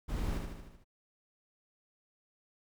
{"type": "noise with echo", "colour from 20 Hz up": "brown", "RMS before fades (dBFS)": -35, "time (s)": [0.08, 0.39], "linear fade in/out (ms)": 20, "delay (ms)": 76, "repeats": 6, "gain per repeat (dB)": -4, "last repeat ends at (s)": 0.846, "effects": []}